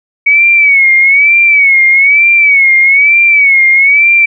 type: tone with vibrato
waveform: sine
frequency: 2242 Hz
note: C#7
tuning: 19 cents sharp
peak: -3 dBFS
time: 0.26-4.26 s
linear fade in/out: 10 ms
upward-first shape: sine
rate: 1.1 Hz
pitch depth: 98 cents each way
effects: none